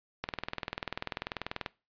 click train, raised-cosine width 0.3 ms, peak -17 dBFS, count 30, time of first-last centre 0.24-1.662 s, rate 20.4 Hz, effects noise-tail reverb RT60 0.3 s tail -22 dB re dry + resampled to 11025 Hz

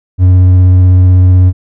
sine tone with hard clipping, 91.6 Hz, F#2, 17 cents flat, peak -3 dBFS, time 0.18-1.53 s, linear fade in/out 50 ms, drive 3 dB, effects none

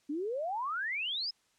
sine exponential sweep, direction up, 277.7 to 5270 Hz, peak -32 dBFS, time 0.09-1.31 s, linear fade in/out 10 ms, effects white hiss -71 dBFS RMS until 1.58 s + low-pass 8000 Hz 12 dB/octave

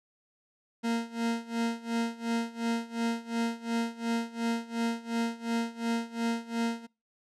40% pulse tone with tremolo, 231.4 Hz, A#3, 13 cents flat, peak -25 dBFS, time 0.83-6.87 s, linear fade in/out 20 ms, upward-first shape sine, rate 2.8 Hz, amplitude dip 90%, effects noise-tail reverb RT60 0.3 s tail -25 dB re dry + low-pass 8000 Hz 12 dB/octave

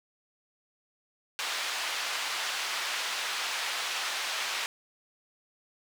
white band-pass noise, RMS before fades -33 dBFS, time 1.39-4.66 s, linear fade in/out 0 ms, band 820 to 4000 Hz, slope 12 dB/octave, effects none

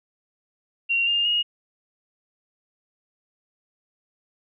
sine tone with pitch steps, 2755 / 2811 / 2869 Hz, F7 / F7 / F7, -24 / +11 / +46 cents, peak -19 dBFS, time 0.89-1.43 s, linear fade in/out 20 ms, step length 180 ms, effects none

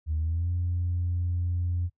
sine tone with pitch glide, 77.7 to 87.72 Hz, D#2 to F2, -2 to +8 cents, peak -24 dBFS, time 0.06-1.9 s, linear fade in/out 50 ms, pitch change +210 cents, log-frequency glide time 0.17-0.5 s, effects noise-tail reverb RT60 0.1 s tail -21 dB re dry + tanh soft clip ceiling -21 dBFS

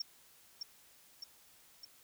sine tone with echo, 5500 Hz, F8, 27 cents flat, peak -33 dBFS, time 0-0.02 s, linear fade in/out 5 ms, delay 610 ms, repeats 3, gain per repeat -4 dB, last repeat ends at 1.85 s, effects tanh soft clip ceiling -29 dBFS + white hiss -63 dBFS RMS until 2.03 s

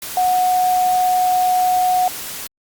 sine tone in noise, 733 Hz, F#5, 16 cents flat, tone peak -13 dBFS, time 0.17-2.08 s, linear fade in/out 2 ms, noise white, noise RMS -29 dBFS, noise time 0.02-2.47 s, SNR +13 dB, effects Opus 48 kbps

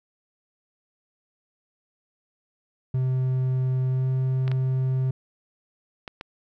triangle tone with pitch glide, 129.3 to 130.5 Hz, C3 to C3, -20 to -4 cents, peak -19 dBFS, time 2.94-5.11 s, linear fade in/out 5 ms, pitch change +16 cents, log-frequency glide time 3.88-4.08 s
clicks, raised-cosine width 0.3 ms, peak -19 dBFS, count 4, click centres 4.479 / 4.516 / 6.078 / 6.211 s
effects none

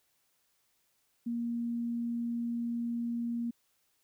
sine tone, 235.4 Hz, A#3, 17 cents sharp, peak -31 dBFS, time 1.26-3.51 s, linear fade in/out 10 ms, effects white hiss -74 dBFS RMS until 4.03 s

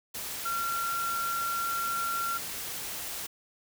sine tone in noise, 1372 Hz, F6, 31 cents flat, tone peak -29 dBFS, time 0.45-2.38 s, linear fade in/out 10 ms, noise white, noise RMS -37 dBFS, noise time 0.14-3.27 s, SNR +5 dB, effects none

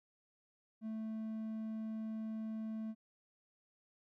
triangle tone, 220 Hz, A3, in tune, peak -37 dBFS, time 0.81-2.95 s, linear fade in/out 50 ms, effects none

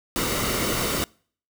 pink noise with comb filter, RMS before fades -25 dBFS, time 0.16-1.04 s, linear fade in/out 0 ms, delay 1.2 ms, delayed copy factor -0.5, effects noise-tail reverb RT60 0.5 s tail -26 dB re dry

